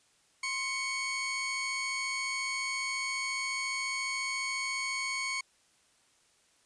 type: tone pair together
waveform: sawtooth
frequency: 1054.3 / 2223 Hz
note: C6 / C#7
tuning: +13 / +4 cents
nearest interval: octave + minor second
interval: 1291 cents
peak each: -35 / -29 dBFS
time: 0.43-5.41 s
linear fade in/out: 5 ms
effects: white hiss -67 dBFS RMS until 6.65 s + resampled to 22050 Hz